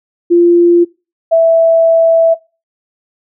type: tone pair in turn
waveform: sine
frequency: 345.6 / 658.7 Hz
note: F4 / E5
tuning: -18 / -1 cents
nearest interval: major seventh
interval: 1117 cents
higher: second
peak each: -4 dBFS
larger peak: neither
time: 0.3-0.85 / 1.31-2.35 s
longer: second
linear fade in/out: 20 ms
effects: noise-tail reverb RT60 0.3 s tail -23 dB re dry